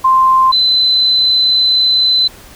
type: tone pair in turn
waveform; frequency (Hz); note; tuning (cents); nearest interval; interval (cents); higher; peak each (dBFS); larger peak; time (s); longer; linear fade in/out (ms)
sine; 1046.5 / 4034; C6 / B7; 0 / +36; octave + major seventh; 2336; second; -6 / -8; first; 0.04-0.52 / 0.52-2.28; second; 10
effects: pink hiss -38 dBFS RMS until 2.55 s